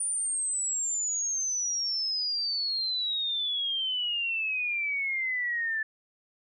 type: exponential sweep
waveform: sine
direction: down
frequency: 9420 to 1746 Hz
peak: -27 dBFS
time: 0-5.83 s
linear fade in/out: 5 ms
effects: none